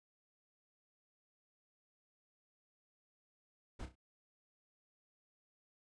brown noise with echo, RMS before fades -44 dBFS, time 3.79-3.86 s, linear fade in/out 10 ms, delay 32 ms, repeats 3, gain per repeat -9 dB, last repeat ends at 3.956 s, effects resampled to 22050 Hz

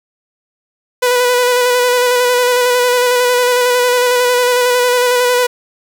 sawtooth tone with vibrato, 493.9 Hz, B4, in tune, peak -6 dBFS, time 1.02-5.47 s, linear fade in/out 10 ms, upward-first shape square, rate 11 Hz, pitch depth 19 cents each way, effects none

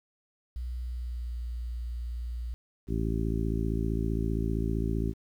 sine tone with pitch glide, 61.2 to 59.39 Hz, B1 to A#1, -15 to +33 cents, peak -32 dBFS, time 0.56-2.54 s, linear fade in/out 0 ms, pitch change -52 cents, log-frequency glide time 0.81-1.38 s
harmonic tone, 55.3 Hz, A1, 9 cents sharp, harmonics 1 / 2 / 3 / 4 / 5 / 6 / 7, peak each -30 / -33 / -35 / -36 / -37 / -38 / -38 dBFS, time 2.87-5.14 s, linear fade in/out 50 ms
effects 10-bit

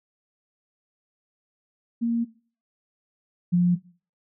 sine tone pair in turn, 233 / 176.58 Hz, A#3 / F3, -1 / +19 cents, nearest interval perfect fourth, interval 480 cents, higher first, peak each -21 / -16 dBFS, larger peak second, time 2.01-2.25 / 3.52-3.76 s, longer neither, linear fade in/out 20 ms, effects noise-tail reverb RT60 0.4 s tail -18 dB re dry

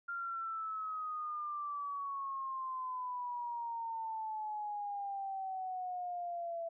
sine exponential sweep, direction down, 1396.9 to 666 Hz, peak -37 dBFS, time 0.08-6.69 s, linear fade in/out 10 ms, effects none

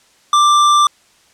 sine tone with hard clipping, 1180 Hz, D6, 8 cents sharp, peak -10 dBFS, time 0.33-0.87 s, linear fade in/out 2 ms, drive 16 dB, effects white hiss -52 dBFS RMS until 1.33 s + low-pass 8000 Hz 12 dB/octave

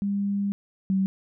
sine tone pair in turn, 200.5 / 191.78 Hz, G3 / G3, +39 / -38 cents, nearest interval minor second, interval 77 cents, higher first, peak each -23 / -20 dBFS, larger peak second, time 0.02-0.52 / 0.9-1.06 s, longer first, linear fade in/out 0 ms, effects none

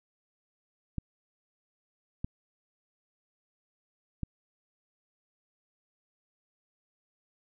clicks, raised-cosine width 5 ms, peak -20 dBFS, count 3, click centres 0.983 / 2.245 / 4.233 s, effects none

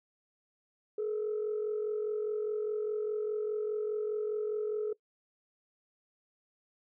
sine tone pair together, 425.1 / 470 Hz, G#4 / A#4, +40 / +14 cents, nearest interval major second, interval 174 cents, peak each -30 / -38 dBFS, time 0.98-4.93 s, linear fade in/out 5 ms, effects noise-tail reverb RT60 0.1 s tail -22 dB re dry + tanh soft clip ceiling -26 dBFS

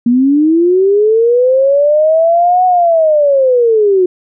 sine linear two-way sweep, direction up then down, 233.1 to 740 to 356.8 Hz, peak -6 dBFS, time 0.06-4.06 s, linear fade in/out 5 ms, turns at 2.65 s, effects none

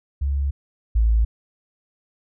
sine tone pair in turn, 69.7 / 55.55 Hz, C#2 / A1, +10 / +17 cents, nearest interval major third, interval 393 cents, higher first, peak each -19 / -14 dBFS, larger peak second, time 0.21-0.51 / 0.95-1.25 s, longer neither, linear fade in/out 10 ms, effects none

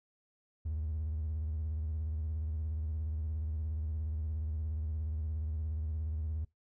triangle tone with vibrato, 77.78 Hz, D#2, in tune, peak -30 dBFS, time 0.65-6.45 s, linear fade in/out 10 ms, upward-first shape square, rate 17 Hz, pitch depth 76 cents each way, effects noise-tail reverb RT60 0.2 s tail -25 dB re dry + tanh soft clip ceiling -28 dBFS

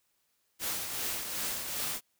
white noise with tremolo, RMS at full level -33 dBFS, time 0.59-2.01 s, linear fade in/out 50 ms, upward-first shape triangle, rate 2.6 Hz, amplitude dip 50%, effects white hiss -75 dBFS RMS until 2.19 s

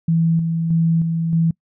sine tone with tremolo, 164.81 Hz, E3, in tune, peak -13 dBFS, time 0.08-1.51 s, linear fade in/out 5 ms, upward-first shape square, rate 1.6 Hz, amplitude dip 40%, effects noise-tail reverb RT60 0.1 s tail -25 dB re dry

